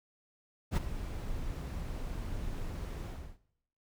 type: noise with ADSR envelope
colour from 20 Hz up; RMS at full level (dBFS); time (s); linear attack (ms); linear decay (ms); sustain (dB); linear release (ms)
brown; -24; 0.71-3.38; 59; 17; -14; 330
effects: noise-tail reverb RT60 0.7 s tail -17 dB re dry